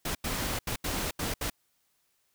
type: noise bursts at uneven times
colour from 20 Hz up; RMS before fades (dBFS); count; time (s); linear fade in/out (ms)
pink; -32; 6; 0.05-0.15 / 0.24-0.59 / 0.67-0.76 / 0.84-1.11 / 1.19-1.34 / 1.41-1.5; 5
effects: white hiss -73 dBFS RMS until 2.34 s